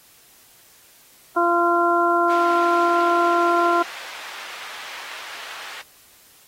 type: harmonic tone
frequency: 344.4 Hz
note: F4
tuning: 24 cents flat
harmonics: 1 / 2 / 3 / 4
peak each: -21 / -21 / -21 / -21 dBFS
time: 1.36-3.83 s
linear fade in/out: 10 ms
type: band-pass noise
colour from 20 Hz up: white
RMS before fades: -37 dBFS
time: 2.29-5.82 s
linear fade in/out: 10 ms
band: 760 to 2800 Hz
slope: 12 dB/octave
effects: white hiss -52 dBFS RMS until 6.47 s + AAC 48 kbps